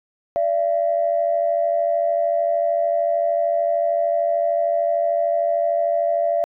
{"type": "tone pair together", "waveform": "sine", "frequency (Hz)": [584, 677.3], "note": ["D5", "E5"], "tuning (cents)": [-10, 47], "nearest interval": "minor third", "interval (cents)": 257, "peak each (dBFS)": [-21, -18], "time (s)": [0.36, 6.44], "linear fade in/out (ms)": 0, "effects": ["tanh soft clip ceiling -9 dBFS"]}